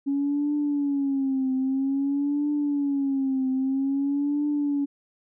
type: tone with vibrato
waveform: sine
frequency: 277.2 Hz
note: C#4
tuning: in tune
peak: -21 dBFS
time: 0.06-4.86 s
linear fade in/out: 20 ms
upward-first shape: triangle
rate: 0.51 Hz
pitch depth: 110 cents each way
effects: tanh soft clip ceiling -17 dBFS